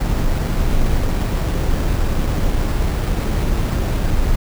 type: noise with sample-and-hold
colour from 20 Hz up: brown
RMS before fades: -17 dBFS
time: 0-4.36 s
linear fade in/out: 10 ms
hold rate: 6300 Hz
effects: none